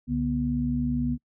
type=tone cluster; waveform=sine; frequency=65.3 / 143.3 / 243 Hz; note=C2 / D3 / B3; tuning=-3 / -42 / -28 cents; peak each=-32 / -30 / -25 dBFS; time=0.07-1.18 s; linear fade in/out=50 ms; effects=noise-tail reverb RT60 0.1 s tail -25 dB re dry